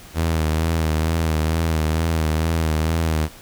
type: tone with vibrato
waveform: sawtooth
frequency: 80.1 Hz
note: E2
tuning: 49 cents flat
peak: -14 dBFS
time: 0.14-3.29 s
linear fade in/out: 50 ms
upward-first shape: sine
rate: 2.2 Hz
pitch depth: 47 cents each way
effects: pink hiss -43 dBFS RMS until 3.41 s